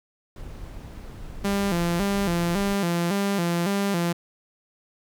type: noise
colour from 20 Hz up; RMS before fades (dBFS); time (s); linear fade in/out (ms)
brown; -37; 0.36-2.75; 2
type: tone with vibrato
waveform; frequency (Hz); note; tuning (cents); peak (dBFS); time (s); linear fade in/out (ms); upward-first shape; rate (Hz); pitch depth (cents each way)
sawtooth; 185; F#3; 0; -18; 1.44-4.13; 10; square; 1.8; 130
effects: none